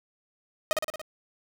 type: tone with echo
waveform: sawtooth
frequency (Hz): 622.3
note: D#5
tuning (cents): 0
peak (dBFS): -18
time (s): 0.71-0.73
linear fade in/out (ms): 0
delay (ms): 57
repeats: 5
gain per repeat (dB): -3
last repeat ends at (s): 1.015
effects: none